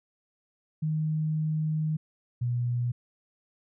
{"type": "tone pair in turn", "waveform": "sine", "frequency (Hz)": [155.56, 121.53], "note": ["D#3", "B2"], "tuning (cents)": [0, -27], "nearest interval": "major third", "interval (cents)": 427, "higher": "first", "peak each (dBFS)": -25, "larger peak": "neither", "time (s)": [[0.82, 1.97], [2.41, 2.92]], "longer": "first", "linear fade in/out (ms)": 10, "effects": []}